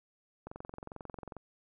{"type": "click train", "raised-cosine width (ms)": 1, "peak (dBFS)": -29, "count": 21, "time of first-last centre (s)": [0.47, 1.367], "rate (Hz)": 22.3, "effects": []}